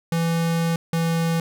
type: tone pair in turn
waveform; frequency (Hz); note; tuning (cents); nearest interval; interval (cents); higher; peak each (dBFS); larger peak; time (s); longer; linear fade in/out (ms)
square; 166.5 / 165.72; E3 / E3; +18 / +9; unison; 9; first; -20; neither; 0.12-0.76 / 0.93-1.4; first; 2
effects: none